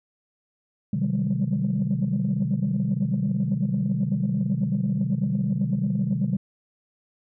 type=tone cluster; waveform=sine; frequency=128.2 / 151.7 / 186.5 / 196.5 / 204.6 Hz; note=C3 / D#3 / F#3 / G3 / G#3; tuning=-35 / -44 / +14 / +4 / -26 cents; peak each=-27 dBFS; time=0.93-6.37 s; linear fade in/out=5 ms; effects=tanh soft clip ceiling -15 dBFS